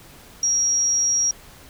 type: tone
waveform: sine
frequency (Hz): 5660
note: F8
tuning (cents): +22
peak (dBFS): -17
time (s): 0.43-1.31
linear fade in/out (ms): 2
effects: pink hiss -46 dBFS RMS until 1.69 s